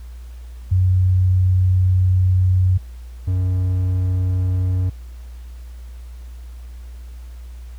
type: tone pair in turn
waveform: sine / triangle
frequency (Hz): 92.5 / 92.15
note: F#2 / F#2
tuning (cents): 0 / -7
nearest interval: unison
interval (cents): 7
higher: first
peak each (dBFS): -12 / -14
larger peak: first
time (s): 0.71-2.78 / 3.27-4.9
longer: first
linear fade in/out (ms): 10
effects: added 60 Hz sine -32 dBFS peak until 7.78 s + pink hiss -53 dBFS RMS until 7.78 s